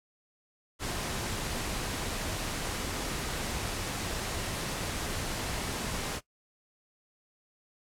pink noise, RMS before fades -34 dBFS, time 0.79-6.21 s, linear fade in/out 50 ms, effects noise-tail reverb RT60 0.1 s tail -19 dB re dry + low-pass 11000 Hz 12 dB/octave

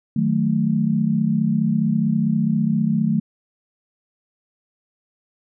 sine chord, D# diminished, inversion none, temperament equal, 155.56 / 185 / 220 Hz, D#3 / F#3 / A3, 0 / 0 / 0 cents, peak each -22 / -22 / -19 dBFS, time 0.16-3.2 s, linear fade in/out 5 ms, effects none

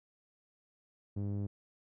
sawtooth tone with low-pass filter, 100.9 Hz, G#2, 49 cents flat, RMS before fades -36 dBFS, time 1.16-1.47 s, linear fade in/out 10 ms, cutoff 320 Hz, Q 0.84, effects none

